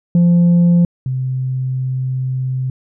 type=tone pair in turn; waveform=sine; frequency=173.2 / 129.75 Hz; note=F3 / C3; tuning=-14 / -14 cents; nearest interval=perfect fourth; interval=500 cents; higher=first; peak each=-5 / -16 dBFS; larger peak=first; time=0.15-0.85 / 1.06-2.7 s; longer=second; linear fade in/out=2 ms; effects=tanh soft clip ceiling -7 dBFS